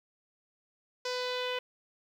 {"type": "tone with low-pass filter sweep", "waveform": "sawtooth", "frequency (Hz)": 499.8, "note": "B4", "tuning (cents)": 21, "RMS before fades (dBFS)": -34, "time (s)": [1.05, 1.59], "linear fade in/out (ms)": 5, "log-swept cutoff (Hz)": [5200, 3000], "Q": 3.3, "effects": ["10-bit"]}